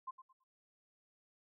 sine tone with echo, 1046.5 Hz, C6, in tune, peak -40 dBFS, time 0.07-0.11 s, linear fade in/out 10 ms, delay 110 ms, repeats 3, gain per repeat -12 dB, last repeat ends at 0.44 s, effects none

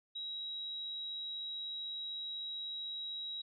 sine tone, 3849 Hz, B7, 45 cents flat, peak -39 dBFS, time 0.15-3.42 s, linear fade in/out 10 ms, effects none

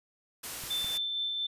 white noise, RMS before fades -39 dBFS, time 0.43-0.98 s, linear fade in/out 10 ms
clicks, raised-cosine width 5 ms, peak -34 dBFS, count 2, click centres 0.638 / 0.845 s
sine tone with tremolo, 3542 Hz, A7, 11 cents sharp, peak -29 dBFS, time 0.7-1.47 s, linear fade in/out 10 ms, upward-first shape sine, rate 4.3 Hz, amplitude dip 25%
effects resampled to 32000 Hz

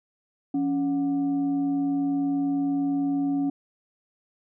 sine tone with frequency modulation, 279.4 Hz, C#4, 14 cents sharp, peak -22 dBFS, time 0.54-3.5 s, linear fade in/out 5 ms, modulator 450 Hz, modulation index 0.32, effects none

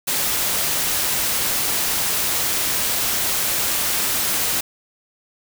white noise, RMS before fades -21 dBFS, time 0.07-4.61 s, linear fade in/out 10 ms, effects none

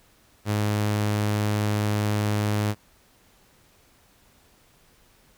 sawtooth tone, 104.8 Hz, G#2, 16 cents sharp, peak -18 dBFS, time 0.45-2.75 s, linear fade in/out 50 ms, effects pink hiss -59 dBFS RMS until 5.37 s

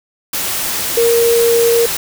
sine tone in noise, 466.2 Hz, A#4, in tune, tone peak -9 dBFS, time 0.97-1.86 s, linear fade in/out 5 ms, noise white, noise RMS -19 dBFS, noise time 0.33-1.97 s, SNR +7 dB, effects none

